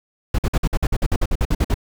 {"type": "noise bursts", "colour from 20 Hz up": "brown", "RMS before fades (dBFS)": -17, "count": 15, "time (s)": [0.34, 1.743], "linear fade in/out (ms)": 5, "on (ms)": 45, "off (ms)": 52, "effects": []}